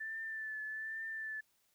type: tone with vibrato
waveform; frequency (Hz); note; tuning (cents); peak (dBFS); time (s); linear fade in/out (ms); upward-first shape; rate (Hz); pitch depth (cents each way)
sine; 1760; A6; 0; -39; 0-1.41; 10; triangle; 1.2; 36
effects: white hiss -75 dBFS RMS until 1.74 s